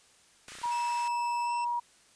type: high-pass noise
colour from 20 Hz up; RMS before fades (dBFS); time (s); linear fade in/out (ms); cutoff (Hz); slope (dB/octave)
pink; -46; 0.48-1.08; 0; 1200; 48
type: clicks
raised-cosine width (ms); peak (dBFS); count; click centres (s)
1; -38; 6; 0.484 / 0.52 / 0.553 / 0.586 / 0.616 / 0.657
type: tone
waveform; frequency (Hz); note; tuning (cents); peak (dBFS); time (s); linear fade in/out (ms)
sine; 956; A#5; +43; -28; 0.63-1.8; 10
type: tone with pitch glide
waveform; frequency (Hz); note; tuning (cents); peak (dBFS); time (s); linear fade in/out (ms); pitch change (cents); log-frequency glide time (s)
sawtooth; 2637 to 2671; E7 to E7; 0 to +22; -37; 0.71-1.65; 10; +22; 1.44-1.53
effects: white hiss -61 dBFS RMS until 2.15 s + resampled to 22050 Hz